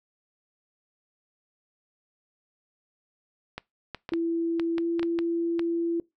clicks, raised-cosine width 0.3 ms, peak -18 dBFS, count 10, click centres 3.58 / 3.947 / 4.091 / 4.136 / 4.597 / 4.782 / 4.995 / 5.03 / 5.189 / 5.594 s
sine tone with pitch glide, 333.6 to 337.1 Hz, E4 to E4, +21 to +39 cents, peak -24 dBFS, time 4.12-6 s, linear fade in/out 2 ms, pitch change +18 cents, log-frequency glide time 4.76-4.86 s
effects noise-tail reverb RT60 0.2 s tail -23 dB re dry

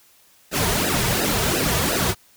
pink noise with flanger, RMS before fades -21 dBFS, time 0.51-2.15 s, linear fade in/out 50 ms, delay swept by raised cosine 0.88 to 3.78 ms, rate 2.8 Hz, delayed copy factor -0.9, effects white hiss -55 dBFS RMS until 2.36 s

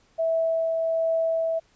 sine tone with tremolo, 654 Hz, E5, 14 cents flat, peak -20 dBFS, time 0.18-1.6 s, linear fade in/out 20 ms, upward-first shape triangle, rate 1.3 Hz, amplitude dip 25%, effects pink hiss -62 dBFS RMS until 1.75 s + resampled to 16000 Hz

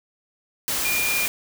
sine tone in noise, 2412 Hz, D7, 46 cents sharp, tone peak -23 dBFS, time 0.85-1.26 s, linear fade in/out 0 ms, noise white, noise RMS -25 dBFS, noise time 0.68-1.28 s, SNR -1 dB, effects none

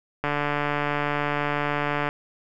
click train, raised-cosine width 0.5 ms, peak -10 dBFS, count 271, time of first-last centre 0.24-2.089 s, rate 146 Hz, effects none

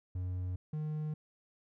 triangle tone pair in turn, 91.1 / 153.21 Hz, F#2 / D#3, -26 / -26 cents, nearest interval major sixth, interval 900 cents, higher second, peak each -32 / -32 dBFS, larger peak neither, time 0.15-0.56 / 0.73-1.14 s, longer neither, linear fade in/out 5 ms, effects none

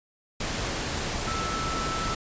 sine tone in noise, 1318.5 Hz, E6, in tune, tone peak -31 dBFS, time 1.27-2.14 s, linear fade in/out 5 ms, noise pink, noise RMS -30 dBFS, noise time 0.4-2.15 s, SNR -4 dB, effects resampled to 16000 Hz

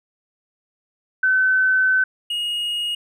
sine / triangle tone pair in turn, 1522 / 2873 Hz, F#6 / F7, +48 / +48 cents, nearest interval major seventh, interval 1100 cents, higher second, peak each -14 / -20 dBFS, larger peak first, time 1.23-2.04 / 2.3-2.95 s, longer first, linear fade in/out 5 ms, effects none

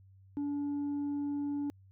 sine tone, 287.4 Hz, D4, 37 cents flat, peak -29 dBFS, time 0.37-1.7 s, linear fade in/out 0 ms, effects tanh soft clip ceiling -31 dBFS + added 96 Hz sine -56 dBFS peak until 1.91 s

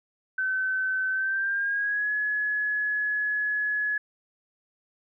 sine tone with pitch glide, 1527 to 1694.3 Hz, G6 to G#6, -46 to +34 cents, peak -24 dBFS, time 0.38-3.98 s, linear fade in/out 5 ms, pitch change +180 cents, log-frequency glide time 1.1-2.12 s, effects none

